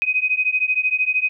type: beating tone pair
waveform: sine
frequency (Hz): 2505 / 2518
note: D#7 / D#7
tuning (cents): +11 / +20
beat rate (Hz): 13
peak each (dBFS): -20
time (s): 0.02-1.29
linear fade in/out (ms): 0
effects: none